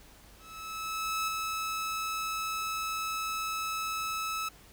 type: tone with ADSR envelope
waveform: sawtooth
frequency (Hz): 1300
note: E6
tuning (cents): -24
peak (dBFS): -25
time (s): 0.38-4.49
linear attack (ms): 900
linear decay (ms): 3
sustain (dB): -3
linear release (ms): 8
effects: added 50 Hz sine -59 dBFS peak until 4.72 s + pink hiss -56 dBFS RMS until 4.72 s